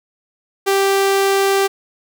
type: tone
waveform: sawtooth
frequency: 392 Hz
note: G4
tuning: in tune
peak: -9 dBFS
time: 0.66-1.68 s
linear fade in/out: 20 ms
effects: none